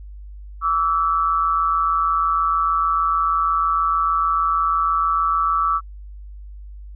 sine tone pair together, 1150 / 1316.4 Hz, D6 / E6, -37 / -3 cents, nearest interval major second, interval 234 cents, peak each -19 dBFS, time 0.61-5.81 s, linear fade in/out 50 ms, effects added 50 Hz sine -34 dBFS peak until 6.95 s

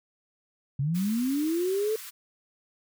sine linear sweep, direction up, 130.81 to 446.5 Hz, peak -24 dBFS, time 0.79-1.96 s, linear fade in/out 5 ms
white high-pass noise, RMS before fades -42 dBFS, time 0.94-2.11 s, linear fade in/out 20 ms, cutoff 1000 Hz, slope 96 dB/octave
effects none

